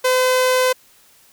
sawtooth tone, 510 Hz, C5, 44 cents flat, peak -10 dBFS, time 0.04-0.73 s, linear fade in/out 10 ms, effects white hiss -52 dBFS RMS until 1.32 s

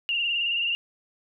sine tone with vibrato, 2794 Hz, F7, in tune, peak -23 dBFS, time 0.09-0.75 s, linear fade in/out 0 ms, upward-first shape triangle, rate 19 Hz, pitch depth 59 cents each way, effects none

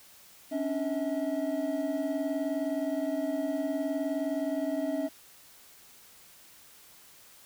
triangle tone cluster, 271.5 / 290.9 / 642 Hz, C#4 / D4 / E5, -36 / -16 / -46 cents, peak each -31 dBFS, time 0.51-5.09 s, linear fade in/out 20 ms, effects white hiss -55 dBFS RMS until 7.45 s

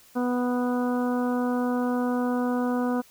harmonic tone, 246.9 Hz, B3, in tune, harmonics 1 / 2 / 3 / 4 / 5 / 6, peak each -24 / -30 / -34 / -36 / -38 / -40 dBFS, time 0.15-3.02 s, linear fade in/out 20 ms, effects white hiss -55 dBFS RMS until 3.1 s

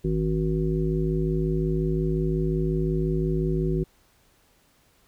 harmonic tone, 52.8 Hz, G#1, 29 cents sharp, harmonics 1 / 3 / 5 / 7 / 9, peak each -28 / -25 / -33 / -27 / -39 dBFS, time 0.04-3.84 s, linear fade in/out 10 ms, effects pink hiss -62 dBFS RMS until 5.07 s

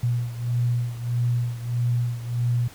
sine beating tone pair, 120 / 121.6 Hz, B2 / B2, -49 / -26 cents, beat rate 1.6 Hz, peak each -23 / -27 dBFS, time 0.03-2.68 s, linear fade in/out 5 ms, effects pink hiss -47 dBFS RMS until 2.74 s

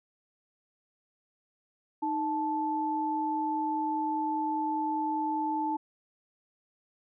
sine tone pair together, 310 / 875.1 Hz, D#4 / A5, -6 / -10 cents, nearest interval octave + tritone, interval 1796 cents, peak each -32 / -29 dBFS, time 2.02-5.77 s, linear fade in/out 10 ms, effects none

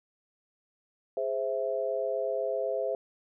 sine chord, Ab augmented, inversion none, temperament equal, 415.3 / 523.3 / 659.3 Hz, Ab4 / C5 / E5, 0 / 0 / 0 cents, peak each -34 / -31 / -32 dBFS, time 1.17-2.95 s, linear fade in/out 2 ms, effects none

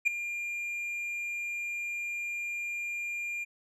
triangle tone with ADSR envelope, 2400 Hz, D7, 37 cents sharp, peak -17 dBFS, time 0.05-3.45 s, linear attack 24 ms, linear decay 6 ms, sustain -14 dB, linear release 21 ms, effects tanh soft clip ceiling -13 dBFS + resampled to 32000 Hz

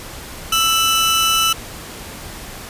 sawtooth tone pair together, 1326 / 2977 Hz, E6 / F#7, +10 / +10 cents, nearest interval octave + major second, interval 1400 cents, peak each -13 dBFS, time 0.52-1.53 s, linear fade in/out 5 ms, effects pink hiss -33 dBFS RMS until 2.69 s + resampled to 32000 Hz

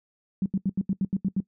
sine tone bursts, 191.7 Hz, G3, 38 cents flat, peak -21 dBFS, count 9, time 0.42-1.403 s, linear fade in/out 2 ms, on 39 ms, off 79 ms, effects noise-tail reverb RT60 0.1 s tail -20 dB re dry

